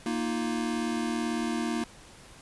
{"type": "chord", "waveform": "square", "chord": "Bb suspended fourth", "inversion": "none", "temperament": "equal", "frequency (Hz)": [233.1, 311.1, 349.2], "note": ["Bb3", "Eb4", "F4"], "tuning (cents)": [0, 0, 0], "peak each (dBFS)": [-31, -34, -36], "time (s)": [0.06, 1.84], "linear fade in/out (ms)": 2, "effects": ["pink hiss -51 dBFS RMS until 2.41 s", "resampled to 24000 Hz"]}